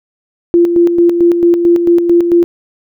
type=tone with tremolo; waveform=sine; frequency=344.2 Hz; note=F4; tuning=25 cents flat; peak=-4 dBFS; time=0.54-2.44 s; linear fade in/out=0 ms; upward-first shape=square; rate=4.5 Hz; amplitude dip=50%; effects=none